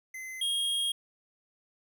square tone pair in turn, 2052 / 3257 Hz, C7 / G#7, -34 / -34 cents, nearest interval minor sixth, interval 800 cents, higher second, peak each -39 / -28 dBFS, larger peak second, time 0.14-0.41 / 0.41-0.92 s, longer second, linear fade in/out 5 ms, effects none

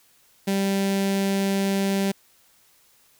sawtooth tone with notch filter, 196 Hz, G3, in tune, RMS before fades -23 dBFS, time 0.47-2.12 s, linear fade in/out 10 ms, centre 1200 Hz, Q 1.5, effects white hiss -59 dBFS RMS until 3.19 s

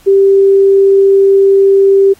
sine tone, 392 Hz, G4, in tune, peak -3 dBFS, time 0.06-2.14 s, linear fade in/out 20 ms, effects pink hiss -44 dBFS RMS until 2.19 s + MP3 64 kbps

